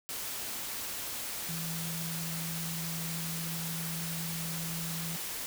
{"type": "tone in noise", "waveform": "sine", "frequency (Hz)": 164.81, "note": "E3", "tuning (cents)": 0, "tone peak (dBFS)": -37, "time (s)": [1.49, 5.16], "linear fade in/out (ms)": 0, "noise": "white", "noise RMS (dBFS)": -38, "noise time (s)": [0.09, 5.46], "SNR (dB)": -2, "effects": []}